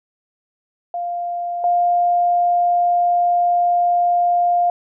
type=tone pair in turn; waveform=sine; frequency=698.5 / 702.5 Hz; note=F5 / F5; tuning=0 / +10 cents; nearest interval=unison; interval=10 cents; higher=second; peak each=-21 / -13 dBFS; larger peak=second; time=0.94-1.64 / 1.64-4.7 s; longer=second; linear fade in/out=2 ms; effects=none